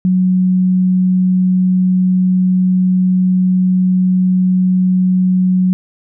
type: tone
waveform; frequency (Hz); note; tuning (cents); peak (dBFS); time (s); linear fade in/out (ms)
sine; 184.2; F#3; -7; -9; 0.05-5.73; 0
effects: none